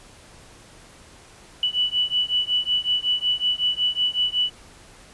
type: beating tone pair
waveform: sine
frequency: 2960 / 2965.4 Hz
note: F#7 / F#7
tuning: 0 / +3 cents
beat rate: 5.4 Hz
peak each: -23 dBFS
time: 1.63-4.5 s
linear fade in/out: 2 ms
effects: pink hiss -48 dBFS RMS until 5.13 s + resampled to 24000 Hz